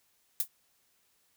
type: noise with exponential decay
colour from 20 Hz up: violet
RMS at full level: -24 dBFS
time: 0.4-0.48 s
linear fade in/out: 1 ms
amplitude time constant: 17 ms
effects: white hiss -71 dBFS RMS until 1.36 s